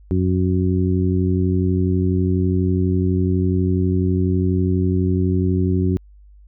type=harmonic tone; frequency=92.1 Hz; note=F#2; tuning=7 cents flat; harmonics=1 / 2 / 3 / 4; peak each=-18 / -21 / -23 / -24 dBFS; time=0.11-5.97 s; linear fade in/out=0 ms; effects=added 50 Hz sine -43 dBFS peak until 6.47 s